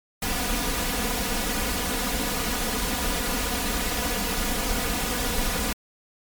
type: noise with comb filter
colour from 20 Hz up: pink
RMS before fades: -26 dBFS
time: 0.22-5.73 s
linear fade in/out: 5 ms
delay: 4.1 ms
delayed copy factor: +0.85
effects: MP3 96 kbps